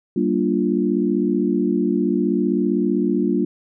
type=chord; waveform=sine; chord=G minor seventh; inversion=none; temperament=equal with one note detuned; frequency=193.63 / 233.1 / 293.7 / 349.2 Hz; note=G3 / Bb3 / D4 / F4; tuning=-21 / 0 / 0 / 0 cents; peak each=-22 dBFS; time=0.16-3.45 s; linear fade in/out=5 ms; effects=none